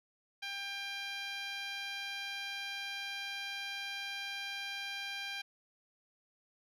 10% pulse tone with band-pass filter, 796 Hz, G5, 26 cents sharp, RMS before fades -41 dBFS, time 0.42-5.42 s, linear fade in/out 10 ms, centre 2600 Hz, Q 0.76, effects none

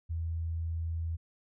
sine tone, 82.41 Hz, E2, in tune, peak -31 dBFS, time 0.09-1.17 s, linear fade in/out 20 ms, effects none

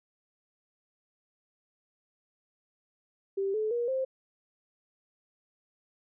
sine tone with pitch steps, 391.5 / 431.9 / 476.5 / 525.6 Hz, G4 / A4 / A#4 / C5, -2 / -32 / +38 / +8 cents, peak -27 dBFS, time 3.37-4.05 s, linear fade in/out 10 ms, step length 170 ms, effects none

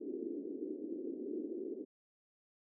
white band-pass noise, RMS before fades -42 dBFS, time 0-1.85 s, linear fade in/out 20 ms, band 260 to 400 Hz, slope 48 dB/octave, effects none

